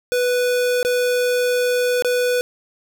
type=tone with dropouts; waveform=square; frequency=493.9 Hz; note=B4; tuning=in tune; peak=-17 dBFS; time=0.12-2.41 s; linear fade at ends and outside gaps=0 ms; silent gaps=0.829-0.849 / 2.023-2.047 s; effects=none